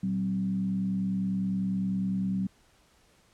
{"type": "tone with frequency modulation", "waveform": "sine", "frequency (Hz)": 190, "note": "F#3", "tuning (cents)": 46, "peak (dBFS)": -26, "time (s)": [0.03, 2.47], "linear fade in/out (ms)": 5, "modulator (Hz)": 69.9, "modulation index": 0.5, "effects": ["pink hiss -63 dBFS RMS until 3.33 s", "low-pass 10000 Hz 12 dB/octave"]}